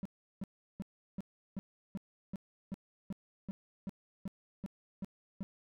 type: tone bursts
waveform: triangle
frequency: 194.1 Hz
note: G3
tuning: 17 cents flat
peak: -34 dBFS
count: 15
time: 0.03-5.43 s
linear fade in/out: 0 ms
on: 24 ms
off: 360 ms
effects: none